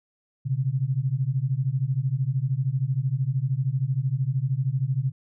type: beating tone pair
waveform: sine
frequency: 125.9 / 138.9 Hz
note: B2 / C#3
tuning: +34 / +4 cents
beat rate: 13 Hz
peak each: -25 / -25 dBFS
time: 0.45-5.12 s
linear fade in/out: 20 ms
effects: none